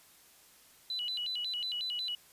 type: tone with vibrato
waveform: sine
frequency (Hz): 3423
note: A7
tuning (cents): -48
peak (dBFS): -33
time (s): 0.9-2.15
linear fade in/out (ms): 2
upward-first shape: square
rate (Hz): 5.5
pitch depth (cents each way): 270
effects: white hiss -60 dBFS RMS until 2.32 s + resampled to 32000 Hz